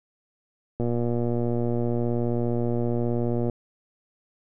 click train, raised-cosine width 2 ms, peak -14 dBFS, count 322, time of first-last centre 0.8-3.497 s, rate 119 Hz, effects none

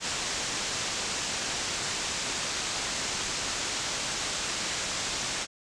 white low-pass noise, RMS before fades -32 dBFS, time 0-5.47 s, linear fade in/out 50 ms, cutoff 7800 Hz, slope 48 dB/octave, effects none

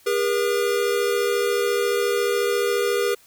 square tone pair together, 405.1 / 479.3 Hz, G#4 / A#4, -43 / +48 cents, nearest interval minor third, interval 291 cents, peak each -23 / -23 dBFS, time 0.06-3.15 s, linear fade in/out 10 ms, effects white hiss -54 dBFS RMS until 3.26 s

